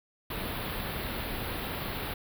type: band-stop noise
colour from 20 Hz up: pink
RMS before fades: -35 dBFS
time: 0.3-2.14 s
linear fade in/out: 5 ms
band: 4300 to 11000 Hz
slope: 48 dB/octave
effects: none